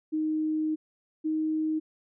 sine tone pair in turn, 311.1 / 312.9 Hz, D#4 / D#4, 0 / +10 cents, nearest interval unison, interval 10 cents, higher second, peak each -25 dBFS, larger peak neither, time 0.12-0.76 / 1.24-1.8 s, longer first, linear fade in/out 20 ms, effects none

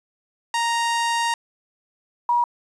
sawtooth / sine tone pair in turn, 932.3 / 959.1 Hz, A#5 / A#5, 0 / +49 cents, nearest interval unison, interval 49 cents, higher second, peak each -16 dBFS, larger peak neither, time 0.54-1.34 / 2.29-2.44 s, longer first, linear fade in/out 2 ms, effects resampled to 22050 Hz + 9-bit

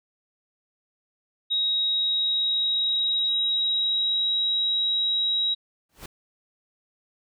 sine tone with pitch glide, 3798 to 3840 Hz, A#7 to B7, +32 to -49 cents, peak -21 dBFS, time 1.5-5.55 s, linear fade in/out 20 ms, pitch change +19 cents, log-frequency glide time 1.77-4.3 s
pink noise with exponential growth, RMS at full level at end -35 dBFS, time 5.89-6.06 s, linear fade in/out 5 ms, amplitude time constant 35 ms
effects none

